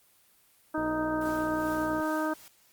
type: harmonic tone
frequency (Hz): 311.1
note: D#4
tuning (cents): 0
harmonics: 1 / 2 / 3 / 4 / 5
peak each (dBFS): -30 / -33 / -35 / -36 / -37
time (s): 0.74-2.34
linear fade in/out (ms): 10
type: click train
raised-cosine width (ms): 2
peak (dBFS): -28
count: 75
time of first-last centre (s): 0.78-1.999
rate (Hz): 60.7
type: noise with tremolo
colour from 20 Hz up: white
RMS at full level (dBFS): -48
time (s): 1.21-2.48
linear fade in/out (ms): 2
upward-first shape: sine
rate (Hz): 2.4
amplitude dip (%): 50
effects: white hiss -63 dBFS RMS until 2.72 s + Opus 24 kbps